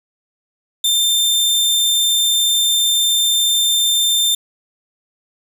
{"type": "tone", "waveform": "sawtooth", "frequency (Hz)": 3587, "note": "A7", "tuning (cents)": 33, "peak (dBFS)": -10, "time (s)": [0.84, 4.35], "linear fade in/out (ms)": 5, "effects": []}